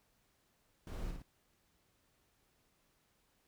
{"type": "noise with echo", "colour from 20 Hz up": "brown", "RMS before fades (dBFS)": -42, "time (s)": [0.87, 1.11], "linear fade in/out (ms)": 2, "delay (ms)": 56, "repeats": 2, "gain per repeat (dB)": -4, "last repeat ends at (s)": 1.222, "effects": ["pink hiss -75 dBFS RMS until 3.47 s"]}